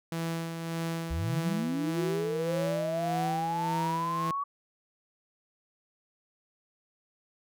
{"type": "tone with tremolo", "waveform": "sawtooth", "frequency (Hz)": 165.4, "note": "E3", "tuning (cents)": 6, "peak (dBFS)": -26, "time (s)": [0.12, 4.31], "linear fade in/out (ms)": 2, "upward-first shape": "sine", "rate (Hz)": 1.7, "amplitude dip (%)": 45}
{"type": "linear sweep", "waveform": "sine", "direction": "up", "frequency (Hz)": [59.7, 1138], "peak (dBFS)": -29, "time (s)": [1.1, 4.44], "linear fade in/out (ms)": 10}
{"effects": []}